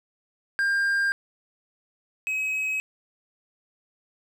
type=tone pair in turn; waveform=triangle; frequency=1600 / 2549 Hz; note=G6 / D#7; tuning=+35 / +41 cents; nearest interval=minor sixth; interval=806 cents; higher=second; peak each=-19 / -23 dBFS; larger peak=first; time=0.59-1.12 / 2.27-2.8 s; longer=neither; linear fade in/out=0 ms; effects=none